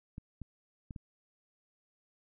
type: clicks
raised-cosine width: 5 ms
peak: -30 dBFS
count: 4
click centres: 0.181 / 0.417 / 0.908 / 0.962 s
effects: none